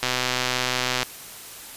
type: click train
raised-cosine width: 0.2 ms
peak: -5 dBFS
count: 127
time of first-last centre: 0.03-1.03 s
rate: 126 Hz
effects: white hiss -40 dBFS RMS until 1.76 s + resampled to 32000 Hz